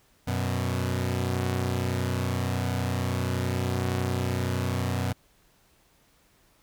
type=tone pair together; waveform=sawtooth; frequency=92.5 / 123.47 Hz; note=F#2 / B2; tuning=0 / 0 cents; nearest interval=perfect fourth; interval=500 cents; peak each=-24 / -25 dBFS; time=0.27-5.13 s; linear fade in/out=10 ms; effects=pink hiss -63 dBFS RMS until 6.62 s